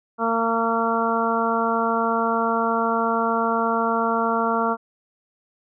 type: harmonic tone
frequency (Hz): 228.4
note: A#3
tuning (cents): -35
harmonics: 1 / 2 / 3 / 4 / 5 / 6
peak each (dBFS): -26 / -26 / -26 / -26 / -26 / -26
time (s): 0.18-4.77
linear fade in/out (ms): 50
effects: none